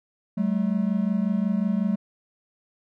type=tone pair together; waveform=triangle; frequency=190 / 215.5 Hz; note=F#3 / A3; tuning=+46 / -36 cents; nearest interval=major second; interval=218 cents; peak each=-22 dBFS; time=0.37-1.96 s; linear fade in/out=10 ms; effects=none